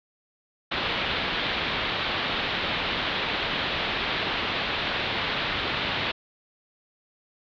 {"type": "low-pass noise", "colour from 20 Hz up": "white", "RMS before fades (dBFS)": -28, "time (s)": [0.71, 6.12], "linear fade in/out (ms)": 10, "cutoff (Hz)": 3900, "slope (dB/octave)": 48, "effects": []}